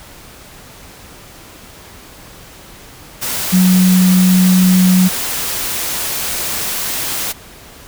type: tone in noise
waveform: sine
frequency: 184.1 Hz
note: F#3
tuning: 8 cents flat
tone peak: -7 dBFS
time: 3.52-5.09 s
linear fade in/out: 20 ms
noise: white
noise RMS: -20 dBFS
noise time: 3.21-7.33 s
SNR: +10 dB
effects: pink hiss -38 dBFS RMS until 7.87 s